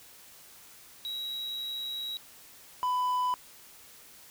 triangle tone pair in turn, 3859 / 998.2 Hz, B7 / B5, -41 / +18 cents, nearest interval octave + major seventh, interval 2341 cents, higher first, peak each -32 / -24 dBFS, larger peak second, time 1.05-2.17 / 2.83-3.34 s, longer first, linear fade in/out 0 ms, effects white hiss -53 dBFS RMS until 4.3 s

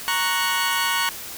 20% pulse chord, F# major, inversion first, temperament equal, 932.3 / 1108.7 / 1480 Hz, A#5 / C#6 / F#6, 0 / 0 / 0 cents, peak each -20 dBFS, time 0.08-1.09 s, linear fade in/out 0 ms, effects white hiss -35 dBFS RMS until 1.37 s

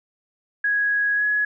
sine tone with pitch glide, 1661.2 to 1684.4 Hz, G#6 to G#6, 0 to +24 cents, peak -18 dBFS, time 0.64-1.45 s, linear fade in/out 5 ms, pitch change +24 cents, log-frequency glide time 1.15-1.24 s, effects none

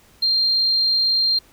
triangle tone, 4186 Hz, C8, in tune, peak -12 dBFS, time 0.22-1.39 s, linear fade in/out 10 ms, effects tanh soft clip ceiling -14 dBFS + pink hiss -53 dBFS RMS until 1.52 s

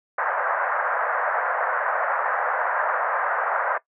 white band-pass noise, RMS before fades -24 dBFS, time 0.18-3.78 s, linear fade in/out 5 ms, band 530 to 1700 Hz, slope 48 dB/octave, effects noise-tail reverb RT60 0.1 s tail -19 dB re dry

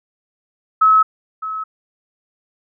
sine tone with echo, 1290 Hz, E6, 38 cents flat, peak -8 dBFS, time 0.81-1.03 s, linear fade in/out 10 ms, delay 610 ms, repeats 1, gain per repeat -14 dB, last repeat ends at 1.64 s, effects none

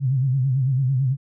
sine tone with vibrato, 131.9 Hz, C3, 14 cents sharp, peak -17 dBFS, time 0-1.17 s, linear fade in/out 50 ms, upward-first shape sine, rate 9 Hz, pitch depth 100 cents each way, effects none

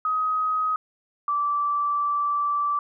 sine tone pair in turn, 1260 / 1163.7 Hz, D#6 / D6, +21 / -16 cents, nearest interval minor second, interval 137 cents, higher first, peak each -21 dBFS, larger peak neither, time 0.05-0.76 / 1.28-2.79 s, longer second, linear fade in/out 2 ms, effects none

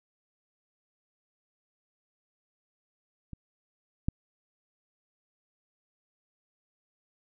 clicks, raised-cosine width 5 ms, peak -28 / -14 dBFS, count 2, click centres 3.333 / 4.085 s, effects none

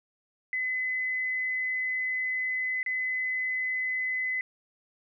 sine tone with dropouts, 2023 Hz, B6, 41 cents sharp, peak -27 dBFS, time 0.53-4.41 s, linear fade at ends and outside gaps 1 ms, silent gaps 2.83-2.862 s, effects none

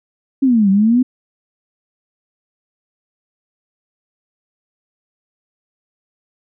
sine exponential two-way sweep, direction down then up, 278.8 to 189.8 to 259.9 Hz, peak -9 dBFS, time 0.42-1.03 s, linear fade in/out 10 ms, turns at 0.7 s, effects none

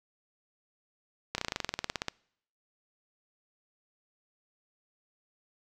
slowing click train, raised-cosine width 0.2 ms, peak -13 dBFS, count 17, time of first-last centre 1.35-2.083 s, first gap 31 ms, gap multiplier 1.05, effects noise-tail reverb RT60 0.7 s tail -26 dB re dry

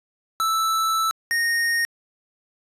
square tone pair in turn, 1318.5 / 1854.4 Hz, E6 / A#6, 0 / -10 cents, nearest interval tritone, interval 590 cents, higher second, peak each -20 dBFS, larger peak neither, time 0.4-1.11 / 1.31-1.85 s, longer first, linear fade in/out 0 ms, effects resampled to 32000 Hz

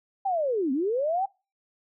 sine linear two-way sweep, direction down then up, 805 to 250 to 805 Hz, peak -23 dBFS, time 0.25-1.26 s, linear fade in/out 10 ms, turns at 0.72 s, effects noise-tail reverb RT60 0.3 s tail -24 dB re dry

